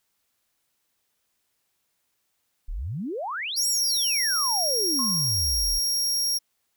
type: exponential two-way sweep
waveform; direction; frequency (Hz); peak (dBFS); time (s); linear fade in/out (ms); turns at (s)
sine; up then down; 30.32 to 8372 to 32.32; -28; 2.68-5.79; 10; 3.67
type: tone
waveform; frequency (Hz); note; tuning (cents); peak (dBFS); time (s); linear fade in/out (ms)
sawtooth; 5590; F8; +1; -20; 3.56-6.39; 20
type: tone with exponential decay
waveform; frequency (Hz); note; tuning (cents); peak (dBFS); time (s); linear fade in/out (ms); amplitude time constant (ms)
sine; 1074; C6; +45; -29; 4.99-5.45; 2; 100
effects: white hiss -74 dBFS RMS until 6.76 s